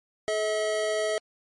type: tone pair together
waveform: square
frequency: 429.7 / 641.4 Hz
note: A4 / E5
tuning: -41 / -48 cents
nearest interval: perfect fifth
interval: 693 cents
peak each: -30 / -27 dBFS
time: 0.28-1.18 s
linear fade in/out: 0 ms
effects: low-pass 11000 Hz 12 dB/octave + MP3 48 kbps